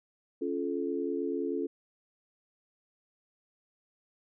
sine chord, Db augmented, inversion none, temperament just, 277.2 / 346.5 / 433.1 Hz, Db4 / F4 / A4, 0 / -14 / -27 cents, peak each -34 dBFS, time 0.41-1.67 s, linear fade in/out 10 ms, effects none

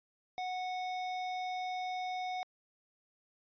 square tone, 736 Hz, F#5, 9 cents flat, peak -36 dBFS, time 0.38-2.43 s, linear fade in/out 0 ms, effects resampled to 11025 Hz

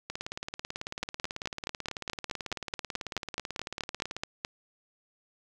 two click trains, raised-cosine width 0.2 ms, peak -14 / -18 dBFS, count 17 / 75, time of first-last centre 1.03-4.449 / 0.1-4.166 s, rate 4.68 / 18.2 Hz, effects none

